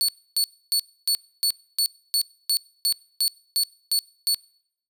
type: tone bursts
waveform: sawtooth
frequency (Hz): 4435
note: C#8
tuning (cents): 0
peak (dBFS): -16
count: 13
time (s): 0.01-4.345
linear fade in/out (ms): 0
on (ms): 75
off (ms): 280
effects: noise-tail reverb RT60 0.7 s tail -26 dB re dry